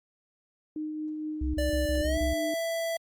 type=tone with tremolo; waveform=sine; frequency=307.4 Hz; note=D#4; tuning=21 cents flat; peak=-30 dBFS; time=0.76-2.54 s; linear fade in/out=2 ms; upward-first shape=triangle; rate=4.3 Hz; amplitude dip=30%
type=tone bursts; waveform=sine; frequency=65.9 Hz; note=C2; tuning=13 cents sharp; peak=-27 dBFS; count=6; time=1.41-2.335 s; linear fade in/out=5 ms; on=130 ms; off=29 ms
type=tone with pitch glide; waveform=square; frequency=587.3 to 663 Hz; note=D5 to E5; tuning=0 to +10 cents; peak=-29 dBFS; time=1.58-2.97 s; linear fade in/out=5 ms; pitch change=+210 cents; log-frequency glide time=2.01-2.18 s
effects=Opus 32 kbps